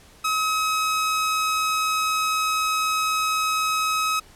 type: tone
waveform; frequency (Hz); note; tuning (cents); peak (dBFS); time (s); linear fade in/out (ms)
sawtooth; 1276; D#6; +43; -17; 0.24-4.2; 10
effects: pink hiss -51 dBFS RMS until 4.35 s + low-pass 12000 Hz 12 dB/octave

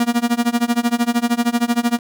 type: tone with tremolo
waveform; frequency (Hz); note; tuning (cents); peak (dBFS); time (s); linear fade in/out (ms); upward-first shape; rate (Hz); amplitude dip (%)
45% pulse; 237.4; A#3; +32; -12; 0-1.99; 2; sine; 13; 95
effects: none

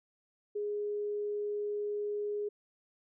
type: tone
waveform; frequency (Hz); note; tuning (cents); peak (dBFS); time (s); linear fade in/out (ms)
sine; 414.5; G#4; -3; -32; 0.55-2.49; 10
effects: none

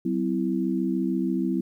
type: tone cluster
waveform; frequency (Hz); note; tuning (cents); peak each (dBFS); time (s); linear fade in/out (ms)
sine; 189.7 / 256.1 / 330.4; F#3 / C4 / E4; +43 / -37 / +4; -27; 0.05-1.61; 5
effects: 10-bit

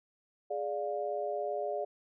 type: chord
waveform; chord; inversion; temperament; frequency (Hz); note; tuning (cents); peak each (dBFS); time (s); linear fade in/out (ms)
sine; D diminished; second; equal with one note detuned; 415.3 / 587.3 / 704.9; Ab4 / D5 / F5; 0 / 0 / +16; -37 / -35 / -37; 0.5-1.85; 10
effects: none

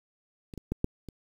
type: clicks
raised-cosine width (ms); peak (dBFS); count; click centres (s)
3; -29 / -25 / -16 / -12 / -28; 5; 0.538 / 0.577 / 0.72 / 0.844 / 1.087
effects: 8-bit

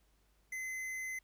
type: tone with tanh clipping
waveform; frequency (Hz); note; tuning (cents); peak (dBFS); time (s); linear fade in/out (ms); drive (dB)
sine; 2047; C7; -38; -40; 0.52-1.19; 5; 15
effects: added 50 Hz sine -70 dBFS peak until 1.23 s + pink hiss -75 dBFS RMS until 1.23 s

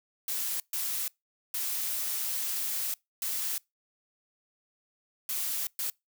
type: noise bursts at uneven times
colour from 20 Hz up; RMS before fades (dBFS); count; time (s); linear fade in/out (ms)
blue; -32; 6; 0.28-0.6 / 0.73-1.08 / 1.54-2.94 / 3.22-3.58 / 5.29-5.67 / 5.79-5.9; 2
effects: noise-tail reverb RT60 0.2 s tail -25 dB re dry

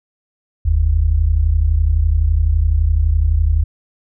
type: tone pair together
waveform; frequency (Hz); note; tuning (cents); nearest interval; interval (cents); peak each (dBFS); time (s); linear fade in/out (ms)
sine; 45.92 / 77.78; F#1 / D#2; -12 / 0; major sixth; 912; -15 / -13; 0.65-3.64; 10
effects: none

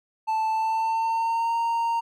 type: tone with pitch glide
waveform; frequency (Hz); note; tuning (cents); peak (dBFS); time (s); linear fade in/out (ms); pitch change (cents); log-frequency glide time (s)
triangle; 880 to 925.4; A5 to A#5; 0 to -13; -20; 0.27-2.01; 20; +87; 0.5-1.56
effects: none

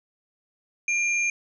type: tone pair together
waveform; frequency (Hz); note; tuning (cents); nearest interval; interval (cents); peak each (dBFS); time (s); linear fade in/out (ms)
sine; 2394 / 6391; D7 / G8; +33 / +33; octave + perfect fourth; 1700; -22 / -30; 0.88-1.3; 2
effects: none

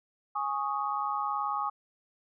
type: chord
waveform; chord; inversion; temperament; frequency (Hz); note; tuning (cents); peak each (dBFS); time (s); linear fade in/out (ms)
sine; Ab suspended fourth; none; just; 830.6 / 1107.5 / 1245.9; Ab5 / Db6 / Eb6; 0 / -2 / +2; -33; 0.35-1.7; 10
effects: none

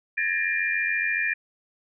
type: tone cluster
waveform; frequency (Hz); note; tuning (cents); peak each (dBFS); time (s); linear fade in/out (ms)
sine; 1673 / 1760 / 1854 / 2393; G#6 / A6 / A#6 / D7; +12 / 0 / -10 / +32; -32 / -28 / -29 / -26; 0.17-1.34; 10
effects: none

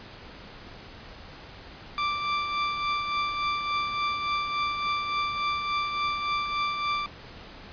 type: tone with tremolo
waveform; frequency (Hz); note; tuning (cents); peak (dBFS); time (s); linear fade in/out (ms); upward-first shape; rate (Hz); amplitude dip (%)
sawtooth; 1174.7; D6; 0; -20; 1.98-7.06; 0; triangle; 3.5; 50
effects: pink hiss -45 dBFS RMS until 7.72 s + resampled to 11025 Hz

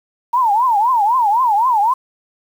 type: tone with vibrato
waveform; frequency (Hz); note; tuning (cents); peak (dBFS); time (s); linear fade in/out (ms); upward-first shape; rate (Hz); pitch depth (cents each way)
sine; 916; A#5; -31; -11; 0.33-1.94; 10; triangle; 3.9; 260
effects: 7-bit

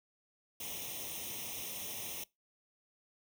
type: noise with comb filter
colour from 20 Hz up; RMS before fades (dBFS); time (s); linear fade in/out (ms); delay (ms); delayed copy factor
white; -42; 0.6-2.24; 5; 0.33; +0.85
effects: noise-tail reverb RT60 0.2 s tail -22 dB re dry + high-pass 60 Hz 12 dB/octave

